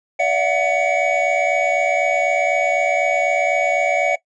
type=tone cluster; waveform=triangle; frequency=578 / 666 / 730 / 2249 Hz; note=D5 / E5 / F#5 / C#7; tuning=-28 / +18 / -24 / +24 cents; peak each=-19 dBFS; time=0.19-4.16 s; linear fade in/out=10 ms; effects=noise-tail reverb RT60 0.1 s tail -19 dB re dry + resampled to 22050 Hz